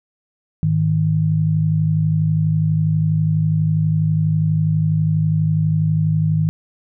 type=tone pair together; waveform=sine; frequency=104.59 / 156.8 Hz; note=G#2 / D#3; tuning=+13 / +14 cents; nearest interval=perfect fifth; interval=701 cents; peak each=-20 / -15 dBFS; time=0.63-6.49 s; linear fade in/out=0 ms; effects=none